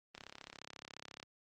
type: click train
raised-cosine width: 0.2 ms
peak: -30 dBFS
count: 38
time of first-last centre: 0.15-1.229 s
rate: 34.3 Hz
effects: high-pass 100 Hz 12 dB/octave + Opus 24 kbps